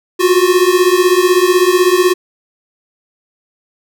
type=beating tone pair; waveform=square; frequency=355 / 371 Hz; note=F4 / F#4; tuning=+28 / +5 cents; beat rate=16 Hz; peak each=-12 dBFS; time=0.19-2.14 s; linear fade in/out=20 ms; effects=none